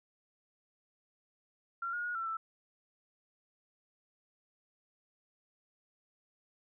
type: tone with pitch steps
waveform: sine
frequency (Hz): 1374 / 1434 / 1446 / 1345 / 1325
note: F6 / F6 / F#6 / E6 / E6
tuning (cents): -29 / +45 / -40 / +34 / +9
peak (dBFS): -34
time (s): 1.82-2.37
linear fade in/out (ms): 5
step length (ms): 110
effects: none

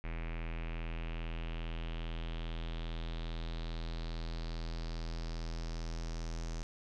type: tone with low-pass filter sweep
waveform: square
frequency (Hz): 41.2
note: E1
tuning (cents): 0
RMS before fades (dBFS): -39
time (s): 0.04-6.63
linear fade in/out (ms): 0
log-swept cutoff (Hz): 2300 to 6100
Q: 3.8
effects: none

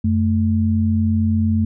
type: tone pair together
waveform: sine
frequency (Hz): 91.17 / 220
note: F#2 / A3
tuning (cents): -25 / 0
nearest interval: octave + minor third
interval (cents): 1525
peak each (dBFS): -17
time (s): 0.04-1.65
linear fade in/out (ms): 5
effects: none

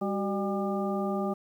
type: harmonic tone with a mistuned harmonic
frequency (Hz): 200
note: G3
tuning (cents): +35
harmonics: 1 / 2 / 3 / 4 / 6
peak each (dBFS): -30 / -33 / -35 / -36 / -38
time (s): 0.01-1.34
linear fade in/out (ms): 10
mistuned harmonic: 2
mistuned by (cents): -96
effects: 10-bit

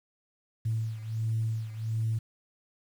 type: beating tone pair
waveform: sine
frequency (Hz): 111.3 / 112.7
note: A2 / A2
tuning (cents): +20 / +42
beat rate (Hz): 1.4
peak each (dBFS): -29 / -33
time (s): 0.65-2.19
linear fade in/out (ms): 10
effects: tanh soft clip ceiling -21 dBFS + 9-bit

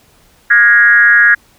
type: tone with frequency modulation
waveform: sine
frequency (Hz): 1655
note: G#6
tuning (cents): -6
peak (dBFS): -4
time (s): 0.5-1.35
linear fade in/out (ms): 10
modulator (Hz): 225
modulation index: 0.89
effects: pink hiss -49 dBFS RMS until 1.58 s

